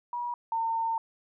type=tone pair in turn; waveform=sine; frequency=963 / 908.2 Hz; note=B5 / A#5; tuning=-44 / -45 cents; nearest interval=minor second; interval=101 cents; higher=first; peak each=-30 / -26 dBFS; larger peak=second; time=0.13-0.34 / 0.52-0.98 s; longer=second; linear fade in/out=2 ms; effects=none